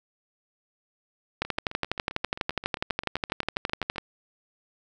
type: two click trains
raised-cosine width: 0.3 ms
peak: -21 / -9 dBFS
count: 20 / 32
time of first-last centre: 1.45-3.96 / 1.42-3.982 s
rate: 7.57 / 12.1 Hz
effects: none